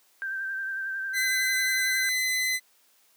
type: tone with vibrato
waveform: sine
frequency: 1568 Hz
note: G6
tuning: in tune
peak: -29 dBFS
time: 0.22-2.09 s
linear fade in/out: 0 ms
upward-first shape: sine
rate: 11 Hz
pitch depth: 29 cents each way
type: tone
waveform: sawtooth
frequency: 2026 Hz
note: B6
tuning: 44 cents sharp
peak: -21 dBFS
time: 1.13-2.6 s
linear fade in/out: 50 ms
effects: white hiss -63 dBFS RMS until 3.16 s + high-pass 300 Hz 12 dB/octave